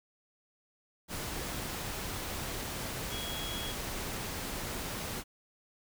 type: tone in noise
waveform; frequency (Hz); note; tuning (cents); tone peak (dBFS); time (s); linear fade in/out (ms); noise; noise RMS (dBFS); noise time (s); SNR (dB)
sine; 3322; G#7; 0; -40; 3.09-3.75; 50; pink; -38; 1.08-5.24; -5
effects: none